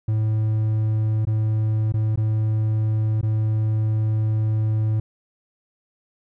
triangle tone with dropouts, 108.8 Hz, A2, 19 cents flat, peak -16 dBFS, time 0.08-5 s, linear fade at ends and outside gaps 5 ms, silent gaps 1.252-1.27 / 1.923-1.939 / 2.159-2.174 / 3.213-3.229 s, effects none

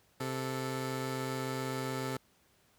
15% pulse tone pair together, 130.81 / 439.6 Hz, C3 / A4, 0 / -2 cents, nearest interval octave + major sixth, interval 2098 cents, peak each -29 / -33 dBFS, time 0.2-2.17 s, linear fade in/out 5 ms, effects pink hiss -68 dBFS RMS until 2.78 s + high-pass 60 Hz 12 dB/octave

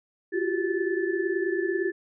sine tone cluster, 344.6 / 375.2 / 393.3 / 1745 Hz, F4 / F#4 / G4 / A6, -23 / +24 / +6 / -15 cents, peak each -28 / -29 / -30 / -33 dBFS, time 0.32-1.92 s, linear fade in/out 20 ms, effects none

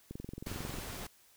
click train, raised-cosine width 3 ms, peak -29 dBFS, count 16, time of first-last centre 0.11-0.786 s, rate 22.2 Hz
pink noise, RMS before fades -43 dBFS, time 0.46-1.07 s, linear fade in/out 5 ms
effects white hiss -64 dBFS RMS until 1.36 s

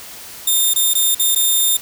5% pulse tone with dropouts, 3626 Hz, A#7, 49 cents flat, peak -5 dBFS, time 0.47-1.77 s, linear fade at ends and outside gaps 5 ms, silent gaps 0.737-0.759 / 0.936-0.951 / 1.148-1.195 / 1.35-1.359 s, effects white hiss -35 dBFS RMS until 1.81 s

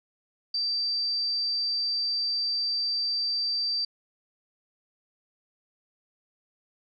sine tone, 4668 Hz, D8, 11 cents flat, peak -25 dBFS, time 0.54-3.85 s, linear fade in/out 5 ms, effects none

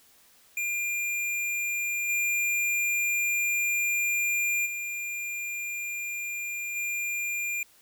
square tone with level steps, 2400 Hz, D7, 37 cents sharp, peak -28 / -25 / -32 / -29 dBFS, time 0.57-7.63 s, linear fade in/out 2 ms, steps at 2.08 / 4.65 / 6.75 s, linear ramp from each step 20 ms, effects white hiss -59 dBFS RMS until 7.81 s

